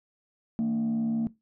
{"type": "tone with frequency modulation", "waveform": "sine", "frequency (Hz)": 227.3, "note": "A#3", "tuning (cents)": -43, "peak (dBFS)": -22, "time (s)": [0.59, 1.27], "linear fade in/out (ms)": 0, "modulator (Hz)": 65.8, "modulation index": 0.37, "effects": ["noise-tail reverb RT60 0.2 s tail -20 dB re dry", "tanh soft clip ceiling -23 dBFS"]}